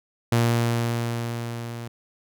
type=tone with level ramp; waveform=sawtooth; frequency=117.5 Hz; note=A#2; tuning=14 cents sharp; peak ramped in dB=-13 to -29 dBFS; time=0.32-1.88 s; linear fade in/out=5 ms; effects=none